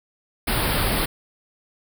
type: band-stop noise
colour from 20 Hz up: pink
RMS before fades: -22 dBFS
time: 0.47-1.06 s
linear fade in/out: 10 ms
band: 5000 to 8700 Hz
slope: 96 dB/octave
effects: none